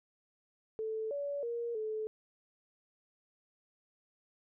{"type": "tone with pitch steps", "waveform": "sine", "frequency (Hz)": [439.6, 570, 470.4, 434], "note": ["A4", "C#5", "A#4", "A4"], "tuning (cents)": [-2, 48, 16, -24], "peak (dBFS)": -34, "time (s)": [0.79, 2.07], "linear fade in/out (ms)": 0, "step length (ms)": 320, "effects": []}